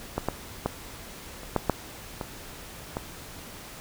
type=clicks; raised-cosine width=1 ms; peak=-12 / -11 / -11 / -28 / -8 / -6 / -17 / -15 dBFS; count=8; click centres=0.18 / 0.286 / 0.66 / 1.433 / 1.563 / 1.697 / 2.212 / 2.969 s; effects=pink hiss -43 dBFS RMS until 3.8 s